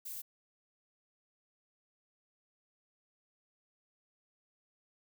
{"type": "noise", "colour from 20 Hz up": "violet", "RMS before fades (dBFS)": -43, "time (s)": [0.05, 0.22], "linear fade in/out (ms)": 10, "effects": []}